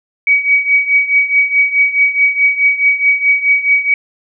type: tone with tremolo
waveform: sine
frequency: 2265 Hz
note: C#7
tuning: 37 cents sharp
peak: -5 dBFS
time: 0.27-3.94 s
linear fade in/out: 2 ms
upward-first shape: triangle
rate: 4.7 Hz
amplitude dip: 85%
effects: none